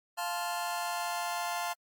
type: chord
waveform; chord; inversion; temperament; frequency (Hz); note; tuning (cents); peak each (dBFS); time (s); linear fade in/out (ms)
sawtooth; F major; none; just; 698.5 / 873.1 / 1047.7; F5 / A5 / C6; 0 / -14 / +2; -31 / -33 / -34; 0.17-1.74; 20
effects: AAC 64 kbps